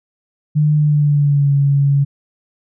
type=tone with pitch glide; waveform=sine; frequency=150.6 to 140.51 Hz; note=D3 to C#3; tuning=+44 to +24 cents; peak=-10 dBFS; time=0.55-2.05 s; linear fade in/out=20 ms; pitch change=-120 cents; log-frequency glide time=0.77-1.53 s; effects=none